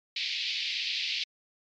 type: band-pass noise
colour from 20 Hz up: white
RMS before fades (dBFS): -32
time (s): 0.16-1.24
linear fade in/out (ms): 5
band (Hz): 2200 to 4700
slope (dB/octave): 48
effects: MP3 64 kbps